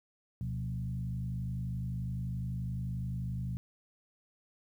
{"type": "tone with frequency modulation", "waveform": "sine", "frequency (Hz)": 123.47, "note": "B2", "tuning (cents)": 0, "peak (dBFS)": -33, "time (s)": [0.41, 3.57], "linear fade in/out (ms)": 0, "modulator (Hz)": 51.6, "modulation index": 1, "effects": ["11-bit"]}